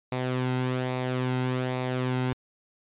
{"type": "tone with flanger", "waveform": "sawtooth", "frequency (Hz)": 127.4, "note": "C3", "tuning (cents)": -46, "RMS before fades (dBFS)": -28, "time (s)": [0.12, 2.33], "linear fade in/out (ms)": 2, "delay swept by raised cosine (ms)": [0.64, 1.74], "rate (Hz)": 1.2, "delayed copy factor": -0.5, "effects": ["resampled to 8000 Hz"]}